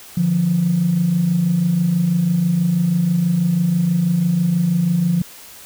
sine tone pair together, 148.46 / 174.61 Hz, D3 / F3, +19 / 0 cents, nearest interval minor third, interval 281 cents, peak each -21 / -14 dBFS, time 0.17-5.22 s, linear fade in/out 5 ms, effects tanh soft clip ceiling -7 dBFS + white hiss -40 dBFS RMS until 5.65 s

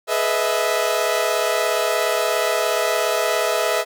sawtooth chord, E major seventh, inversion first, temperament equal with one note detuned, 423.8 / 493.9 / 622.3 / 659.3 Hz, G#4 / B4 / D#5 / E5, +35 / 0 / 0 / 0 cents, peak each -22 / -21 / -20 / -18 dBFS, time 0.07-3.85 s, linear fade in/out 50 ms, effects none

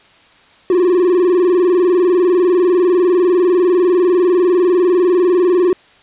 triangle tone with vibrato, 357.9 Hz, F4, 42 cents sharp, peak -7 dBFS, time 0.7-5.73 s, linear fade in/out 2 ms, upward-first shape square, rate 20 Hz, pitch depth 78 cents each way, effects white hiss -47 dBFS RMS until 6.02 s + resampled to 8000 Hz

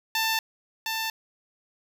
10% pulse tone pair in turn, 890 / 890 Hz, A5 / A5, +20 / +20 cents, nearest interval unison, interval 0 cents, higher neither, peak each -15 / -19 dBFS, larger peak first, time 0.15-0.39 / 0.86-1.1 s, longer neither, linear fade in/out 2 ms, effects none

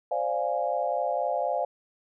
sine chord, D half-diminished seventh, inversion third, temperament equal, 523.3 / 587.3 / 698.5 / 830.6 Hz, C5 / D5 / F5 / Ab5, 0 / 0 / 0 / 0 cents, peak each -31 / -30 / -29 / -32 dBFS, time 0.11-1.65 s, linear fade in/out 5 ms, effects none

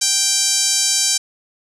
5% pulse tone with band-pass filter, 784 Hz, G5, in tune, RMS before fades -17 dBFS, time 0.01-1.18 s, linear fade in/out 10 ms, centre 6500 Hz, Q 1.6, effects none

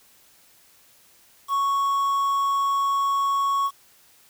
triangle tone with quantisation, 1108.7 Hz, C#6, in tune, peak -18 dBFS, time 1.48-3.71 s, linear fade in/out 50 ms, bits 7, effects white hiss -56 dBFS RMS until 4.29 s

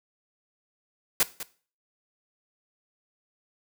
white noise with echo, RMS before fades -21 dBFS, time 1.2-1.23 s, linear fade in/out 2 ms, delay 200 ms, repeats 1, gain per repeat -14 dB, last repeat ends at 1.43 s, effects noise-tail reverb RT60 0.4 s tail -17 dB re dry + high-pass 60 Hz 12 dB/octave

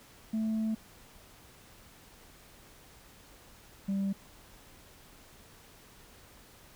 sine tone pair in turn, 220 / 196 Hz, A3 / G3, 0 / 0 cents, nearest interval major second, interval 200 cents, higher first, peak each -26 dBFS, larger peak neither, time 0.33-0.75 / 3.88-4.13 s, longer first, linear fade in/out 10 ms, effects tanh soft clip ceiling -27 dBFS + pink hiss -56 dBFS RMS until 6.75 s

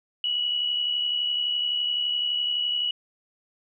sine tone with amplitude modulation, 2931 Hz, F#7, 17 cents flat, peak -21 dBFS, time 0.24-2.91 s, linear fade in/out 2 ms, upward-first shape sine, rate 71.8 Hz, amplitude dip 45%, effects none

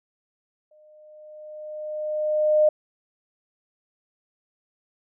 sine tone with exponential growth, 610 Hz, D#5, 34 cents flat, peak -13 dBFS, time 0.71-2.69 s, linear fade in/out 5 ms, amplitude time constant 430 ms, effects none

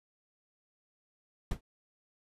brown noise with exponential decay, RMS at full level -27 dBFS, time 1.51-1.61 s, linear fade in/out 5 ms, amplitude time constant 21 ms, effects resampled to 32000 Hz

